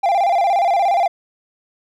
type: tone with vibrato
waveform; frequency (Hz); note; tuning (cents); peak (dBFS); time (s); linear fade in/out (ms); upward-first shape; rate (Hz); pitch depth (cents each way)
triangle; 740; F#5; 0; -11; 0.03-1.08; 10; square; 17; 120
effects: none